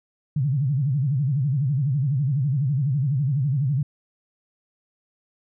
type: tone with vibrato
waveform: sine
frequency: 137.7 Hz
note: C#3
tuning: 11 cents flat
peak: -19 dBFS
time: 0.36-3.83 s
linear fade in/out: 5 ms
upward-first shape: sine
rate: 12 Hz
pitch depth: 190 cents each way
effects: none